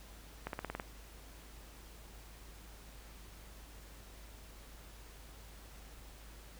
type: accelerating click train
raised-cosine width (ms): 0.5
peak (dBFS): -23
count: 7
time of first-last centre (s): 0.47-0.798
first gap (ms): 62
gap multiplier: 0.95
effects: added 52 Hz sine -53 dBFS peak until 6.59 s + pink hiss -57 dBFS RMS until 6.59 s